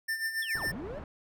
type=tone with tremolo; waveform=square; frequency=1792 Hz; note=A6; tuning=31 cents sharp; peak=-29 dBFS; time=0.08-0.72 s; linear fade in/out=10 ms; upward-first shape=sine; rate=7.2 Hz; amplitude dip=65%
type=linear two-way sweep; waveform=triangle; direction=down then up; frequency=3564 to 86.2 to 623 Hz; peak=-36 dBFS; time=0.42-0.99 s; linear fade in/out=5 ms; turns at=0.68 s
type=low-pass noise; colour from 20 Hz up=pink; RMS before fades=-43 dBFS; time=0.55-1.04 s; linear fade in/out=2 ms; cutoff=1200 Hz; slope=12 dB/octave
effects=none